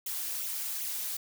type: noise with flanger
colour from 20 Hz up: blue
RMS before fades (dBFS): -35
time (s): 0.06-1.17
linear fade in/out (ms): 5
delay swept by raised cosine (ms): 0.3 to 4.2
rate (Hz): 2.6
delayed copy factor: +0.65
effects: none